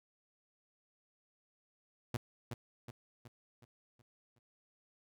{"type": "tone with echo", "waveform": "sawtooth", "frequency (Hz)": 120, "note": "B2", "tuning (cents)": -49, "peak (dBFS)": -29, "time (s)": [2.14, 2.17], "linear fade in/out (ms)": 5, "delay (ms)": 370, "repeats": 6, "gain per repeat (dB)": -6, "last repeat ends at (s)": 4.39, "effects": []}